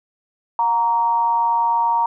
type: tone with amplitude modulation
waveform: sine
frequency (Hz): 932.3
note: A#5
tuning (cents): 0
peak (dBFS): -12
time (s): 0.59-2.06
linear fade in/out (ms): 2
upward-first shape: sine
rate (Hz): 211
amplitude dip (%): 60
effects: none